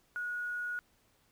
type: tone with quantisation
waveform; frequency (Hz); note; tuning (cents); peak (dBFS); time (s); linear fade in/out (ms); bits
sine; 1453; F#6; -32; -34; 0.16-0.79; 0; 10
effects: pink hiss -70 dBFS RMS until 1.31 s